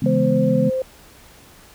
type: chord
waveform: sine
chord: C# minor seventh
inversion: none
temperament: equal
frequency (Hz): 138.59 / 164.81 / 207.7 / 246.9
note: C#3 / E3 / G#3 / B3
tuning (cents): 0 / 0 / 0 / 0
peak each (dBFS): -22 / -22 / -20 / -21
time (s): 0.02-0.7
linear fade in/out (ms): 5
type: tone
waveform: sine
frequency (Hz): 521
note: C5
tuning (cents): -7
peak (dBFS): -19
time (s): 0.06-0.82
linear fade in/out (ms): 2
effects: pink hiss -47 dBFS RMS until 1.74 s